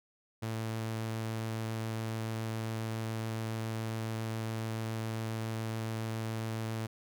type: tone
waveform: sawtooth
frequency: 111.6 Hz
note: A2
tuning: 25 cents sharp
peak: -30 dBFS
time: 0.42-6.87 s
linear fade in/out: 10 ms
effects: none